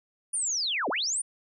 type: linear two-way sweep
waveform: sine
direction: down then up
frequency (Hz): 9610 to 220 to 9610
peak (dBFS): -26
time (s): 0.33-1.22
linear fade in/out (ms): 10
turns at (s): 0.89
effects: none